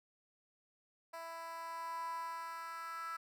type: tone with high-pass filter sweep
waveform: 10% pulse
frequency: 331 Hz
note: E4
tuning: 7 cents sharp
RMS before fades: -44 dBFS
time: 1.13-3.17 s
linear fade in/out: 10 ms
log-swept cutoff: 780 to 1300 Hz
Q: 7.2
effects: none